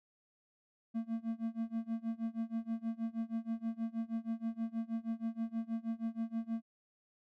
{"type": "tone with tremolo", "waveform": "triangle", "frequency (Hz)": 227.1, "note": "A#3", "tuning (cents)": -45, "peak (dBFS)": -30, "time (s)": [0.94, 6.62], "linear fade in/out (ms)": 20, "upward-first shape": "sine", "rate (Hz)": 6.3, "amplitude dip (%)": 95, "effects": []}